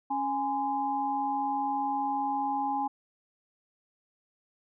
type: tone cluster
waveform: sine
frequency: 275.9 / 828 / 1027 Hz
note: C#4 / G#5 / C6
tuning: -8 / -5 / -33 cents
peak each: -35 / -28 / -37 dBFS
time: 0.1-2.88 s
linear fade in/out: 10 ms
effects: none